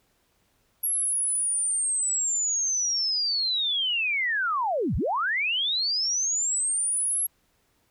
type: linear two-way sweep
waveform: sine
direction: down then up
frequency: 11350 to 46.25 to 11350 Hz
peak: -23 dBFS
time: 0.83-7.27 s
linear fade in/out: 10 ms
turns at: 4.96 s
effects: pink hiss -68 dBFS RMS until 7.9 s